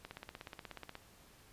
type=click train; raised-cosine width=0.3 ms; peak=-29 dBFS; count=16; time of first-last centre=0.05-0.954 s; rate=16.6 Hz; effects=pink hiss -62 dBFS RMS until 1.52 s + resampled to 32000 Hz